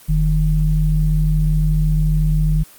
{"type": "tone pair together", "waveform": "sine", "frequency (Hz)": [43.01, 154.7], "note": ["F1", "D#3"], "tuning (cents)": [-26, -10], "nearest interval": "octave + minor seventh", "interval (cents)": 2216, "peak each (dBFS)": [-15, -16], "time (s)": [0.08, 2.64], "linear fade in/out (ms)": 20, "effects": ["white hiss -44 dBFS RMS until 2.78 s", "Opus 24 kbps"]}